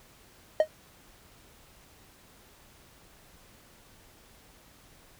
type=tone with exponential decay; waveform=triangle; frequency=622.3 Hz; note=D#5; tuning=in tune; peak=-12 dBFS; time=0.6-0.68 s; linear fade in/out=2 ms; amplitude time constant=16 ms; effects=pink hiss -57 dBFS RMS until 5.19 s